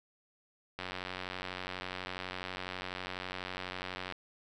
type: click train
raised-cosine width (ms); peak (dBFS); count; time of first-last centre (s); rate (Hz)
0.3; -22; 308; 0.79-4.123; 92.1
effects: none